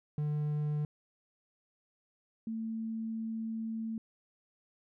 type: tone pair in turn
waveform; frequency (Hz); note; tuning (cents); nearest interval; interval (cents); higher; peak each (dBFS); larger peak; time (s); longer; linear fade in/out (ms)
triangle / sine; 149.3 / 223.7; D3 / A3; +29 / +29; perfect fifth; 700; second; -28 / -34; first; 0.18-0.85 / 2.47-3.98; second; 2
effects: none